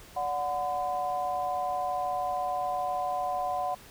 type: tone cluster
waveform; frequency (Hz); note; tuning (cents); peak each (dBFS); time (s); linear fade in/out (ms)
sine; 581 / 734 / 1016; D5 / F#5 / B5; -19 / -14 / +49; -36 / -29 / -35; 0.16-3.75; 10
effects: pink hiss -51 dBFS RMS until 3.9 s